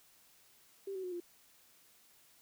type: tone with pitch steps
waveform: sine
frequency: 392 / 377.1 / 362.8 / 349 Hz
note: G4 / F#4 / F#4 / F4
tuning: 0 / +33 / -34 / -1 cents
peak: -38 dBFS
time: 0.87-1.202 s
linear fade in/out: 5 ms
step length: 83 ms
effects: white hiss -65 dBFS RMS until 2.41 s